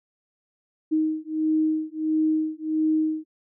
sine beating tone pair, 312.2 / 313.7 Hz, D#4 / D#4, +6 / +14 cents, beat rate 1.5 Hz, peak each -24 dBFS, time 0.91-3.25 s, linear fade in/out 20 ms, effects none

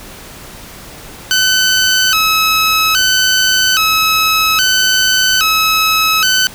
15% pulse tone with vibrato, 1396.9 Hz, F6, in tune, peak -3 dBFS, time 1.31-6.47 s, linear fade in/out 0 ms, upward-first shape square, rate 0.61 Hz, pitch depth 140 cents each way, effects pink hiss -33 dBFS RMS until 6.54 s

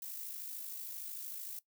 violet noise with amplitude modulation, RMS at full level -42 dBFS, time 0.02-1.59 s, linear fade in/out 2 ms, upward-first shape sine, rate 53.2 Hz, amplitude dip 45%, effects noise-tail reverb RT60 0.1 s tail -18 dB re dry

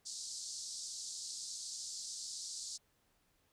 pink band-pass noise, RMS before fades -45 dBFS, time 0.05-2.78 s, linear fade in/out 20 ms, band 4300 to 8500 Hz, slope 48 dB/octave, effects pink hiss -75 dBFS RMS until 3.52 s

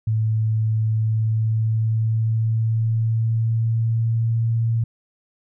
sine tone with pitch glide, 110 to 114.47 Hz, A2 to A#2, 0 to -31 cents, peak -17 dBFS, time 0.07-4.84 s, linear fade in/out 5 ms, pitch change +69 cents, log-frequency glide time 0.93-4.45 s, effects none

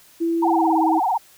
sine tone with pitch glide, 333.6 to 321.5 Hz, E4 to E4, +21 to -43 cents, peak -18 dBFS, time 0.2-1 s, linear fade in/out 20 ms, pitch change -64 cents, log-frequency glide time 0.47-0.77 s
sine tone with vibrato, 830.6 Hz, G#5, in tune, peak -17 dBFS, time 0.42-1.18 s, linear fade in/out 10 ms, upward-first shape sine, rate 18 Hz, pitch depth 230 cents each way
effects white hiss -51 dBFS RMS until 1.37 s

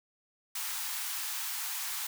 white high-pass noise, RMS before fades -36 dBFS, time 0.55-2.07 s, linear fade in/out 5 ms, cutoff 790 Hz, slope 48 dB/octave, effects none

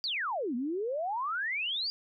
sine exponential two-way sweep, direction down then up, 4879 to 230 to 4879 Hz, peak -30 dBFS, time 0.04-1.9 s, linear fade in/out 0 ms, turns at 0.55 s, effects none

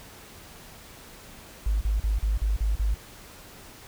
sine tone bursts, 51.91 Hz, G#1, in tune, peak -21 dBFS, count 7, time 1.66-2.944 s, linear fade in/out 5 ms, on 150 ms, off 39 ms, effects pink hiss -47 dBFS RMS until 3.87 s

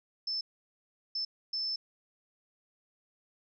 sine tone bursts at uneven times, 5274 Hz, E8, in tune, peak -31 dBFS, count 3, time 0.27-0.41 / 1.15-1.25 / 1.53-1.76 s, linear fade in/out 5 ms, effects none

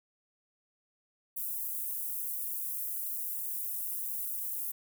pink high-pass noise, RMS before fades -36 dBFS, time 1.36-4.72 s, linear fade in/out 10 ms, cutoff 12000 Hz, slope 24 dB/octave, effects none

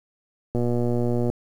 click train, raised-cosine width 2 ms, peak -12 dBFS, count 91, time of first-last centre 0.55-1.3 s, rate 120 Hz, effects 8-bit

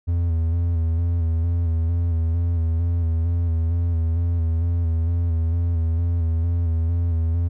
triangle tone with vibrato, 83.7 Hz, E2, 27 cents sharp, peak -16 dBFS, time 0.07-7.49 s, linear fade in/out 20 ms, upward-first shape square, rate 2.2 Hz, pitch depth 36 cents each way, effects none

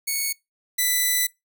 5% pulse tone pair in turn, 2217 / 1990.5 Hz, C#7 / B6, 0 / +13 cents, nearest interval major second, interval 187 cents, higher first, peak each -13 / -9 dBFS, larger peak second, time 0.07-0.33 / 0.78-1.27 s, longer second, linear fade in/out 10 ms, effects noise-tail reverb RT60 0.2 s tail -23 dB re dry

